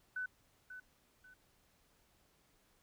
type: tone with echo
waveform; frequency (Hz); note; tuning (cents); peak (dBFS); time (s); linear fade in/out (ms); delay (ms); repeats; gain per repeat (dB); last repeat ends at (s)
sine; 1500; F#6; +23; -37; 0.16-0.26; 5; 540; 2; -10; 1.34
effects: pink hiss -72 dBFS RMS until 2.82 s